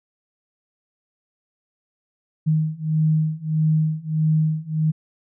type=beating tone pair; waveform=sine; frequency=155.56 / 157.16 Hz; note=D#3 / D#3; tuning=0 / +18 cents; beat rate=1.6 Hz; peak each=-21 / -20 dBFS; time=2.46-4.92 s; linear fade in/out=20 ms; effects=none